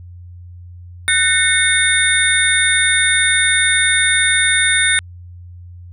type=tone cluster; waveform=sine; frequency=1496 / 1818 / 2185 / 3647 / 9190 Hz; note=F#6 / A#6 / C#7 / A#7 / D9; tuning=+19 / -44 / -26 / -39 / -39 cents; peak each=-18 dBFS; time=1.08-4.99 s; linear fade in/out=0 ms; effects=added 88 Hz sine -33 dBFS peak until 5.92 s